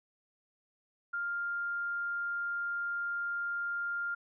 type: tone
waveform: sine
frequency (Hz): 1400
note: F6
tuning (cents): +4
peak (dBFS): -32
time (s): 1.13-4.15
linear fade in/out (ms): 10
effects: none